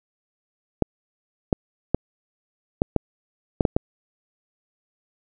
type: clicks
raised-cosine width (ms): 2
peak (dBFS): -4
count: 8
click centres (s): 0.823 / 1.528 / 1.946 / 2.819 / 2.963 / 3.608 / 3.652 / 3.765
effects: none